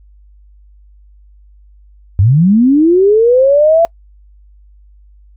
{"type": "linear sweep", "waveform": "sine", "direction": "up", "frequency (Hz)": [87.31, 680], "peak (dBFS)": -5, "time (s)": [2.19, 3.85], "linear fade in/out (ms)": 0, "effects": ["noise-tail reverb RT60 0.1 s tail -26 dB re dry", "added 50 Hz sine -40 dBFS peak until 5.36 s"]}